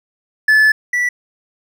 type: tone pair in turn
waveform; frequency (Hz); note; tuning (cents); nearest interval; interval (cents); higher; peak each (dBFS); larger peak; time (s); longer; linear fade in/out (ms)
triangle; 1733 / 1958.8; A6 / B6; -27 / -15; major second; 212; second; -6 / -12; first; 0.48-0.72 / 0.93-1.09; first; 5
effects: none